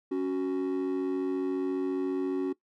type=tone pair together; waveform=triangle; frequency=277.2 / 371.7 Hz; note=C#4 / F#4; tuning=0 / +8 cents; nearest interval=perfect fourth; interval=508 cents; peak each=-27 dBFS; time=0.11-2.53 s; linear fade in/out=10 ms; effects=noise-tail reverb RT60 0.1 s tail -20 dB re dry + tanh soft clip ceiling -21 dBFS